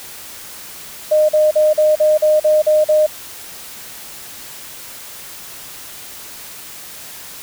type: tone bursts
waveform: sine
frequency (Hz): 613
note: D#5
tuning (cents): -26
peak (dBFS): -9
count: 9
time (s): 1.11-3.066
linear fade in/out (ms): 10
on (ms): 180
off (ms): 42
effects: white hiss -34 dBFS RMS until 7.42 s